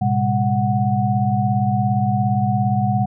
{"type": "tone cluster", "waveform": "sine", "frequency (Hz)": [110.9, 128.2, 201.6, 739], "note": ["A2", "C3", "G3", "F#5"], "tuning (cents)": [14, -35, 49, -2], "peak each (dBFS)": -21, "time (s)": [0.01, 3.06], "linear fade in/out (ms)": 10, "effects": []}